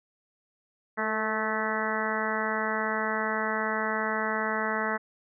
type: harmonic tone with a mistuned harmonic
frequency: 217.4 Hz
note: A3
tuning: 21 cents flat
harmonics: 1 / 2 / 3 / 4 / 5 / 6 / 7 / 8 / 9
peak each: -35 / -35 / -35 / -35 / -35 / -35 / -35 / -35 / -35 dBFS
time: 0.97-4.98 s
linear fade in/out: 20 ms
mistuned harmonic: 2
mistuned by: +28 cents
effects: none